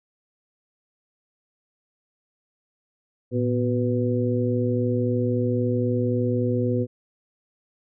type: harmonic tone with a mistuned harmonic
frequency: 123.8 Hz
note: B2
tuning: 5 cents sharp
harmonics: 1 / 2 / 3 / 4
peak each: -24 / -25 / -28 / -27 dBFS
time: 3.31-6.87 s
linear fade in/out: 50 ms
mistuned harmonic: 1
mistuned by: -140 cents
effects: none